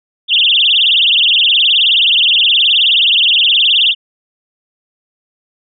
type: tone with vibrato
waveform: sine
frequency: 3158 Hz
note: G7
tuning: 12 cents sharp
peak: -7 dBFS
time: 0.28-3.95 s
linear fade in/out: 50 ms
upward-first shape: triangle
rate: 19 Hz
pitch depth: 290 cents each way
effects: none